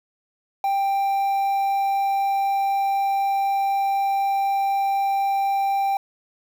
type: tone with quantisation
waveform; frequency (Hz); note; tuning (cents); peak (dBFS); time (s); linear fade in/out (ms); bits
triangle; 788; G5; +9; -17; 0.64-5.97; 2; 7
effects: none